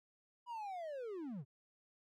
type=linear sweep; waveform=triangle; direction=down; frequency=987.8 to 115.1 Hz; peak=-40 dBFS; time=0.46-1.45 s; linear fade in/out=50 ms; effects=none